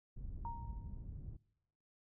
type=low-pass noise; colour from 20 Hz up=pink; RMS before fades=-46 dBFS; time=0.16-1.37 s; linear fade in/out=10 ms; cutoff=110 Hz; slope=12 dB/octave
type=tone with exponential decay; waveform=sine; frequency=932.3 Hz; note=A#5; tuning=in tune; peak=-40 dBFS; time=0.45-1.05 s; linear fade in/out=1 ms; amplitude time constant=130 ms
effects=noise-tail reverb RT60 0.9 s tail -24 dB re dry